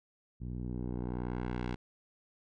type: tone with low-pass filter sweep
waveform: 10% pulse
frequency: 61.1 Hz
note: B1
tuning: 18 cents flat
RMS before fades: -37 dBFS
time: 0.4-1.76 s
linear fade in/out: 20 ms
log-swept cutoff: 150 to 4000 Hz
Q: 0.72
effects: none